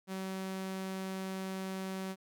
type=tone; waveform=sawtooth; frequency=190 Hz; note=F#3; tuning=46 cents sharp; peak=-33 dBFS; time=0.07-2.16 s; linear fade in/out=50 ms; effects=none